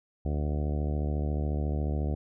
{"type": "harmonic tone", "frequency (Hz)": 74.1, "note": "D2", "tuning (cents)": 16, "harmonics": [1, 2, 3, 4, 5, 6, 7, 8, 9, 10], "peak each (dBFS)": [-28, -34, -38, -40, -42, -44, -45, -46, -47, -48], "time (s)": [0.25, 2.15], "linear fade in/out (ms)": 5, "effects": []}